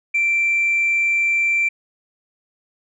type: tone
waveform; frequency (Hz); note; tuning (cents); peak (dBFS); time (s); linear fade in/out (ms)
sine; 2349; D7; 0; -14; 0.14-1.69; 10
effects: tanh soft clip ceiling -12 dBFS